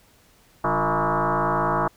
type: tone with frequency modulation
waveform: sine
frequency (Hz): 135.6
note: C#3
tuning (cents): -38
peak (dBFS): -19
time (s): 0.64-1.88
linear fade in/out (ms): 5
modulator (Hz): 163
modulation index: 7.6
effects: pink hiss -57 dBFS RMS until 1.96 s